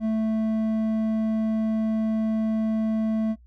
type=tone with hard clipping; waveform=sine; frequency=220 Hz; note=A3; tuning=in tune; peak=-23 dBFS; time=0-3.36 s; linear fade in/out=50 ms; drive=6 dB; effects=noise-tail reverb RT60 0.1 s tail -24 dB re dry + added 60 Hz sine -49 dBFS peak until 3.46 s